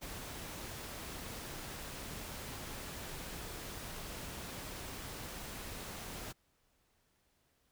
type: noise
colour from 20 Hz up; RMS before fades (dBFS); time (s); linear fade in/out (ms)
pink; -45; 0.01-6.33; 20
effects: pink hiss -75 dBFS RMS until 7.71 s